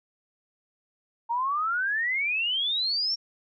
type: exponential sweep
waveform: sine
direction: up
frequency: 913 to 5588 Hz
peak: -24 dBFS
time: 1.29-3.16 s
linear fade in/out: 20 ms
effects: none